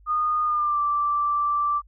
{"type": "tone with pitch glide", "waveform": "sine", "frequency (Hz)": [1227, 1170.9], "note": ["D#6", "D6"], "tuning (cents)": [-25, -6], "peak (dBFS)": -20, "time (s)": [0.06, 1.82], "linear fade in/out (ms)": 50, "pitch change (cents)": -81, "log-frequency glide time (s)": [0.44, 0.8], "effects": ["added 50 Hz sine -50 dBFS peak until 1.87 s"]}